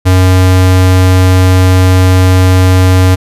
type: tone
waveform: square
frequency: 92.5 Hz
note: F#2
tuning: in tune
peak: -4 dBFS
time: 0.05-3.16 s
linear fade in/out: 20 ms
effects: resampled to 32000 Hz